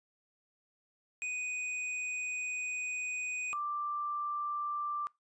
square / sine tone pair in turn, 2489 / 1178.7 Hz, D#7 / D6, 0 / +6 cents, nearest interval octave + minor second, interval 1294 cents, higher first, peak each -35 / -33 dBFS, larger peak second, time 1.22-3.53 / 3.53-5.07 s, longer first, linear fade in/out 0 ms, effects noise-tail reverb RT60 0.2 s tail -22 dB re dry + resampled to 22050 Hz

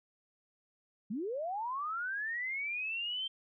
sine linear sweep, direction up, 185 to 3153 Hz, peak -34 dBFS, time 1.1-3.28 s, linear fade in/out 10 ms, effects none

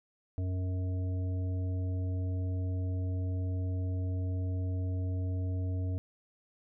harmonic tone, 92.1 Hz, F#2, 7 cents flat, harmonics 1 / 3 / 5 / 7, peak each -30 / -42 / -49 / -50 dBFS, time 0.38-5.98 s, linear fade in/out 0 ms, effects none

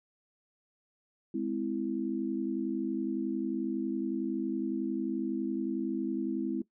sine chord, Ab augmented, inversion none, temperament equal with one note detuned, 207.7 / 258 / 329.6 Hz, Ab3 / C4 / E4, 0 / -24 / 0 cents, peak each -36 / -34 / -33 dBFS, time 1.34-6.62 s, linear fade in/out 5 ms, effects noise-tail reverb RT60 0.1 s tail -17 dB re dry

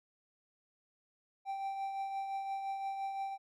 triangle tone with tremolo, 782 Hz, G5, 4 cents flat, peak -32 dBFS, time 1.45-3.38 s, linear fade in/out 50 ms, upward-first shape triangle, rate 5.8 Hz, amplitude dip 45%, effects none

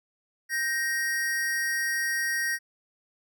square tone pair together, 1566 / 1872.5 Hz, G6 / A#6, -2 / +7 cents, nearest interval minor third, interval 309 cents, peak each -34 / -27 dBFS, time 0.49-2.59 s, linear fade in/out 50 ms, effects none

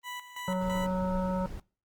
20% pulse tone with tremolo, 987.8 Hz, B5, in tune, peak -32 dBFS, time 0.03-0.89 s, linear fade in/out 50 ms, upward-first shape square, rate 3 Hz, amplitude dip 70%
harmonic tone, 185.2 Hz, F#3, 2 cents sharp, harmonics 1 / 3 / 5 / 7 / 8, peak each -29 / -33 / -37 / -43 / -51 dBFS, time 0.48-1.46 s, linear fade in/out 0 ms
brown noise, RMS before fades -40 dBFS, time 0.61-1.6 s, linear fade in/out 2 ms
effects noise-tail reverb RT60 0.4 s tail -23 dB re dry + Opus 24 kbps

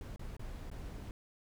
brown noise with dropouts, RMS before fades -44 dBFS, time 0.01-1.11 s, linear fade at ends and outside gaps 1 ms, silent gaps 0.161-0.194 / 0.367-0.394 / 0.701-0.714 s, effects none

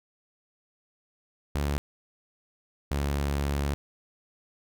sawtooth tone pair in turn, 71.8 / 70.93 Hz, D2 / C#2, -39 / +40 cents, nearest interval unison, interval 21 cents, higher first, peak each -22 dBFS, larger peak neither, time 1.55-1.78 / 2.91-3.74 s, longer second, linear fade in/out 0 ms, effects none

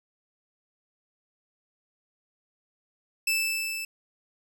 sawtooth tone with level ramp, 2637 Hz, E7, in tune, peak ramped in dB -19 to -29 dBFS, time 3.27-3.85 s, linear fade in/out 5 ms, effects none

